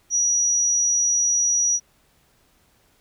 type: tone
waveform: sine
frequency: 5810 Hz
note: F#8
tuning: 32 cents flat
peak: -17 dBFS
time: 0.1-1.8 s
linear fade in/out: 50 ms
effects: pink hiss -61 dBFS RMS until 3 s